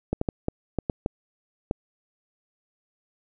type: clicks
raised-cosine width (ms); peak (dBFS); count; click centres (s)
2; -11; 8; 0.13 / 0.214 / 0.288 / 0.484 / 0.787 / 0.898 / 1.061 / 1.711
effects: none